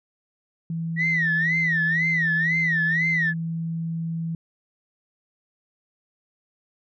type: tone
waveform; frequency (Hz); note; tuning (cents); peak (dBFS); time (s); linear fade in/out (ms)
sine; 164.81; E3; 0; -25; 0.7-4.35; 2
type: tone with vibrato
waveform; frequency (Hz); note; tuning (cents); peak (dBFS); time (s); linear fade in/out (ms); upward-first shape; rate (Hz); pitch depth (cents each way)
sine; 1894; A#6; +27; -19; 0.96-3.34; 50; sine; 2; 170
effects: tanh soft clip ceiling -13 dBFS